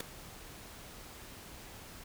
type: noise with ADSR envelope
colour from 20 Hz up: pink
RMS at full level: -32 dBFS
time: 0-2.04 s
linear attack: 5 ms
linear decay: 4 ms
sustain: -18 dB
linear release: 7 ms
effects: none